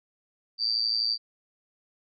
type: tone with amplitude modulation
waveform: sine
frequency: 4670 Hz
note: D8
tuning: 11 cents flat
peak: -20 dBFS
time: 0.58-1.18 s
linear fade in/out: 50 ms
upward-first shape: sine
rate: 112 Hz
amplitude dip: 85%
effects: none